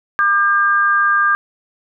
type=tone pair together; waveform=sine; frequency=1199 / 1604.4 Hz; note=D6 / G6; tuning=+36 / +40 cents; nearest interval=perfect fourth; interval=504 cents; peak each=-14 dBFS; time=0.19-1.35 s; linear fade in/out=0 ms; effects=none